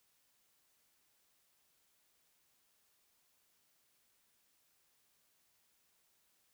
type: silence
effects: white hiss -75 dBFS RMS until 6.53 s